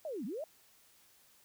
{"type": "linear two-way sweep", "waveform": "sine", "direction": "down then up", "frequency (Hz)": [664, 181.2, 664], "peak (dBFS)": -37, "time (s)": [0.05, 0.44], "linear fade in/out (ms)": 2, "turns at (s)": 0.25, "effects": ["white hiss -65 dBFS RMS until 1.44 s"]}